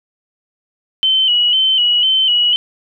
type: tone with vibrato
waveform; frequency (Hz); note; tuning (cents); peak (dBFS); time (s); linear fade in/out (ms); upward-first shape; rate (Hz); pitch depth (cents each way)
sine; 3000; F#7; +23; -10; 1.03-2.56; 0; square; 2; 46
effects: none